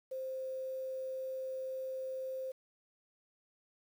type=tone with quantisation; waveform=sine; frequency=523.3 Hz; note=C5; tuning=in tune; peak=-37 dBFS; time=0.11-2.52 s; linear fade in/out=10 ms; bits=10; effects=none